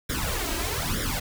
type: noise with flanger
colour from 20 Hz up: pink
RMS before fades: -28 dBFS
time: 0.09-1.2 s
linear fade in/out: 10 ms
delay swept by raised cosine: 0.55 to 3.15 ms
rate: 1.1 Hz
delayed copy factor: +0.85
effects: none